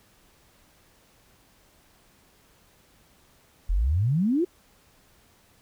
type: exponential sweep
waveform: sine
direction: up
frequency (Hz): 39.07 to 375.1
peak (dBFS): -20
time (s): 3.69-4.45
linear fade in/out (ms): 10
effects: pink hiss -60 dBFS RMS until 5.61 s